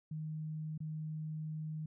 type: tone with dropouts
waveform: sine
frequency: 155.56 Hz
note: D#3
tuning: in tune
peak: -38 dBFS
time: 0.11-1.86 s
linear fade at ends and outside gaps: 5 ms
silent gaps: 0.778-0.803 s
effects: none